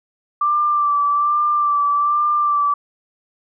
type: tone with vibrato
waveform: sine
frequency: 1174.7 Hz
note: D6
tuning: in tune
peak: -14 dBFS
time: 0.41-2.74 s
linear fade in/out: 5 ms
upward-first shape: sine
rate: 1.2 Hz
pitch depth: 28 cents each way
effects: none